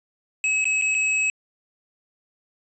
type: tone with dropouts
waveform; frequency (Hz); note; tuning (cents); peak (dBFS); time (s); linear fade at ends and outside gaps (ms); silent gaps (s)
square; 2569; E7; -45; -20; 0.44-1.3; 1; 0.643-0.654 / 0.814-0.821 / 0.945-0.949
effects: resampled to 24000 Hz